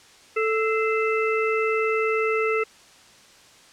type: harmonic tone with a mistuned harmonic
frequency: 440.2 Hz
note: A4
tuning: 1 cent sharp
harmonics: 1 / 3 / 5 / 6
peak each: -22 / -27 / -29 / -30 dBFS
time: 0.36-2.64 s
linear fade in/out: 10 ms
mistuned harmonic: 5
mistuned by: -110 cents
effects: white hiss -51 dBFS RMS until 3.72 s + low-pass 7000 Hz 12 dB/octave